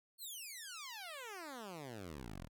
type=exponential sweep; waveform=10% pulse; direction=down; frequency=4435 to 36.32 Hz; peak=-38 dBFS; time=0.18-2.49 s; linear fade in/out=50 ms; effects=none